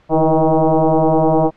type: tone with frequency modulation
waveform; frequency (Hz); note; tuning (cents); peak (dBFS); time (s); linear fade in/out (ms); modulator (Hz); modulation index
sine; 154.1; D#3; -16; -10; 0.09-1.51; 50; 159; 4.6
effects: pink hiss -53 dBFS RMS until 1.56 s + low-pass 3000 Hz 12 dB/octave